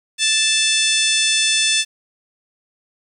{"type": "harmonic tone with a mistuned harmonic", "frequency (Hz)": 880, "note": "A5", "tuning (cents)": 0, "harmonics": [2, 3, 4, 5, 6, 7, 8, 9, 10], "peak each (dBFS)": [-26, -21, -19, -28, -23, -24, -30, -29, -23], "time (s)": [0.18, 1.85], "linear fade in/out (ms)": 50, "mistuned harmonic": 9, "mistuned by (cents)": -18, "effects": ["8-bit"]}